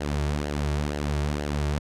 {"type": "tone with flanger", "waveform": "sawtooth", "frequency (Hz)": 73.42, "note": "D2", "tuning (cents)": 0, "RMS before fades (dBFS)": -27, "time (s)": [0, 1.79], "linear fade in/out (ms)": 10, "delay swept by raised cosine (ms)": [0.82, 4.02], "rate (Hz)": 2.1, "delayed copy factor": -0.6, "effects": ["low-pass 9000 Hz 12 dB/octave"]}